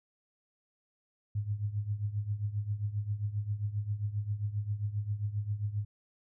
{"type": "tone with tremolo", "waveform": "sine", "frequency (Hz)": 103.83, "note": "G#2", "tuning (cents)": 0, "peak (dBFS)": -27, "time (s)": [1.35, 5.85], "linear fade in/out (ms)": 5, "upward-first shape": "triangle", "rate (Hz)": 7.5, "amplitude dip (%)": 85, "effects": []}